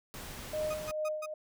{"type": "noise", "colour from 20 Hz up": "pink", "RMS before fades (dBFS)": -44, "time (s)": [0.14, 0.91], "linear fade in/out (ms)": 0}
{"type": "tone with tremolo", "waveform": "sine", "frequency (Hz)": 615, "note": "D#5", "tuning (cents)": -20, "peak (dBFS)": -30, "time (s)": [0.53, 1.34], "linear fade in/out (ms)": 5, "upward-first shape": "sine", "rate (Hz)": 2.4, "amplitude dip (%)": 65}
{"type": "tone bursts", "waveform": "30% pulse", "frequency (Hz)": 1244.5, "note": "D#6", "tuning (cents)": 0, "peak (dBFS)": -35, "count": 4, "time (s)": [0.7, 1.262], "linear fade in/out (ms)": 10, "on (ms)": 43, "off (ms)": 130}
{"effects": []}